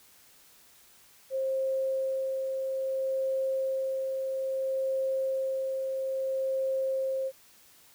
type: tone with tremolo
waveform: sine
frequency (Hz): 531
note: C5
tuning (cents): +25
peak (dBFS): -26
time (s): 1.3-7.32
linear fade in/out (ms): 50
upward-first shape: sine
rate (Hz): 0.6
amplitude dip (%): 30
effects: white hiss -58 dBFS RMS until 7.94 s